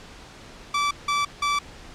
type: tone bursts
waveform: sawtooth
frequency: 1159 Hz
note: D6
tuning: 23 cents flat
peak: -17 dBFS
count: 3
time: 0.74-1.59 s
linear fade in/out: 5 ms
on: 170 ms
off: 170 ms
effects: pink hiss -44 dBFS RMS until 1.94 s + low-pass 6000 Hz 12 dB/octave